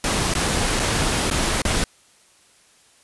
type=noise with dropouts; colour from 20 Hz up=pink; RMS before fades=-21 dBFS; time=0.04-1.84 s; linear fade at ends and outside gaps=1 ms; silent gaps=0.339-0.351 / 0.794-0.798 / 1.301-1.311 / 1.619-1.651 s; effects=white hiss -55 dBFS RMS until 3.03 s + resampled to 24000 Hz